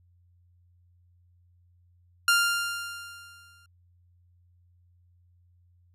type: tone with exponential decay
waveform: sawtooth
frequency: 1396.9 Hz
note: F6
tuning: in tune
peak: -14 dBFS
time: 2.28-3.66 s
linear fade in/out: 2 ms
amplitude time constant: 300 ms
effects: added 88 Hz sine -59 dBFS peak until 5.94 s + resampled to 32000 Hz